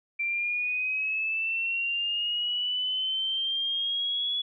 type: linear sweep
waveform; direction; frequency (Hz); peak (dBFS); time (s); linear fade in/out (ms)
sine; up; 2349 to 3400; -26; 0.19-4.42; 10
effects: none